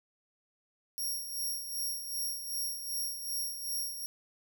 5% pulse tone with tremolo, 5588 Hz, F8, in tune, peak -26 dBFS, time 0.98-4.06 s, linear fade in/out 0 ms, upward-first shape sine, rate 2.6 Hz, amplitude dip 60%, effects none

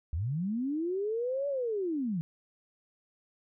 sine linear two-way sweep, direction up then down, 69.3 to 576 to 153.6 Hz, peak -29 dBFS, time 0.13-2.21 s, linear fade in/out 0 ms, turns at 1.48 s, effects none

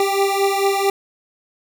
25% pulse beating tone pair, 392.9 / 397.4 Hz, G4 / G4, +4 / +24 cents, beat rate 4.5 Hz, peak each -14 / -17 dBFS, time 0-0.9 s, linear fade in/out 2 ms, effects none

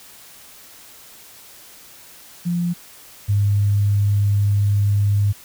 sine tone pair in turn, 174 / 101.77 Hz, F3 / G#2, -6 / -35 cents, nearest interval major sixth, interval 929 cents, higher first, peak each -18 / -14 dBFS, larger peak second, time 2.45-2.74 / 3.28-5.33 s, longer second, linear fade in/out 20 ms, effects white hiss -44 dBFS RMS until 5.44 s

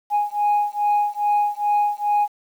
sine beating tone pair, 827 / 829.4 Hz, G#5 / G#5, -8 / -3 cents, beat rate 2.4 Hz, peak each -19 dBFS, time 0.1-2.28 s, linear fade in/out 50 ms, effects tanh soft clip ceiling -13 dBFS + 8-bit

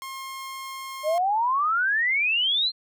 sawtooth tone, 1069 Hz, C6, 37 cents sharp, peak -30 dBFS, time 0.02-1.18 s, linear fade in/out 0 ms
sine exponential sweep, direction up, 591 to 4228 Hz, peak -20 dBFS, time 1.03-2.72 s, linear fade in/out 50 ms
effects none

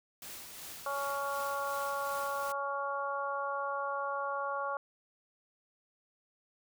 white noise with tremolo, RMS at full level -45 dBFS, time 0.22-2.52 s, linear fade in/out 2 ms, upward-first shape sine, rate 2.7 Hz, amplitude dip 35%
harmonic tone, 279.7 Hz, C#4, 16 cents sharp, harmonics 2 / 3 / 4 / 5, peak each -38 / -40 / -36 / -40 dBFS, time 0.86-4.77 s, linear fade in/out 2 ms
effects none

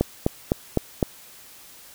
click train, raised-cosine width 2 ms, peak -5 dBFS, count 5, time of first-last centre 0.01-1.028 s, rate 3.93 Hz, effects white hiss -47 dBFS RMS until 1.94 s

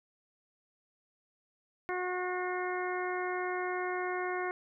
harmonic tone with a mistuned harmonic, 363.5 Hz, F#4, 31 cents flat, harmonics 1 / 2 / 3 / 4 / 5 / 6, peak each -35 / -38 / -40 / -41 / -42 / -43 dBFS, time 1.89-4.51 s, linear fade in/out 0 ms, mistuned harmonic 6, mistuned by -32 cents, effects none

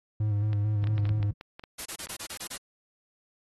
triangle tone with vibrato, 104.6 Hz, G#2, 13 cents sharp, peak -22 dBFS, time 0.2-1.31 s, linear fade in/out 5 ms, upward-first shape square, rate 4.5 Hz, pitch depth 33 cents each way
clicks, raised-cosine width 0.3 ms, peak -26 dBFS, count 11, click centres 0.531 / 0.841 / 0.872 / 0.98 / 1.054 / 1.092 / 1.229 / 1.411 / 1.595 / 1.638 / 2.07 s
white noise bursts, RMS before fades -37 dBFS, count 8, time 1.78-2.579 s, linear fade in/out 10 ms, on 78 ms, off 25 ms
effects AAC 32 kbps

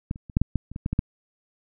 clicks, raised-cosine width 5 ms, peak -14 / -28 / -27 / -7 / -8 / -10 / -25 / -20 / -13 / -13 / -8 dBFS, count 11, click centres 0.111 / 0.159 / 0.298 / 0.369 / 0.416 / 0.557 / 0.716 / 0.761 / 0.861 / 0.93 / 0.991 s, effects none

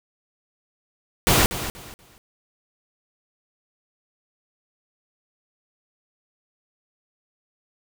pink noise with echo, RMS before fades -17 dBFS, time 1.27-1.46 s, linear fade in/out 0 ms, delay 240 ms, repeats 3, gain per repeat -12 dB, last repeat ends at 2.18 s, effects none

